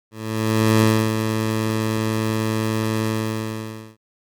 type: tone with ADSR envelope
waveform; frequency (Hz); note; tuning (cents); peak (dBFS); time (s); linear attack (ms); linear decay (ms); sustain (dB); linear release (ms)
15% pulse; 110; A2; 0; -6; 0.11-3.97; 700; 300; -7; 900
effects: MP3 96 kbps